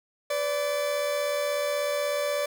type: tone pair together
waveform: 40% pulse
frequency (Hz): 504.6 / 581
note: B4 / D5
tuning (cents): +37 / -19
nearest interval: major second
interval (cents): 244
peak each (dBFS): -34 / -25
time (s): 0.3-2.46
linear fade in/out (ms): 5
effects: none